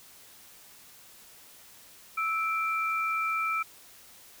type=tone pair together; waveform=sine; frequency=1314 / 2351 Hz; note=E6 / D7; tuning=-6 / +1 cents; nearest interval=minor seventh; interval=1007 cents; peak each=-28 / -31 dBFS; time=2.17-3.63 s; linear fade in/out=10 ms; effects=white hiss -53 dBFS RMS until 4.4 s